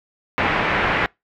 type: low-pass noise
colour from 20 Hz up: white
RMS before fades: -20 dBFS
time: 0.38-1.06 s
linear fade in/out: 0 ms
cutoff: 2300 Hz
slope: 24 dB/octave
effects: noise-tail reverb RT60 0.2 s tail -25 dB re dry